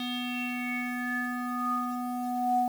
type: tone with low-pass filter sweep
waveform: square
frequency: 246.9 Hz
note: B3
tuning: in tune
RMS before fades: -31 dBFS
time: 0-2.68 s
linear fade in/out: 2 ms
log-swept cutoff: 3500 to 690 Hz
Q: 10
effects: 8-bit